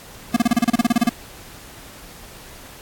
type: tone bursts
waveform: square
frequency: 236 Hz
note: A#3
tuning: 22 cents sharp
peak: -13 dBFS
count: 14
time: 0.34-1.093 s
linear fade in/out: 5 ms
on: 25 ms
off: 31 ms
effects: pink hiss -41 dBFS RMS until 2.81 s + AAC 64 kbps